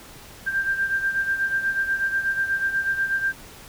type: beating tone pair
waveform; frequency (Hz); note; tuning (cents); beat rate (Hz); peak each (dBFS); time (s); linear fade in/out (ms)
sine; 1581 / 1589.2; G6 / G6; +14 / +23; 8.2; -22 / -28; 0.46-3.33; 20
effects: pink hiss -44 dBFS RMS until 3.68 s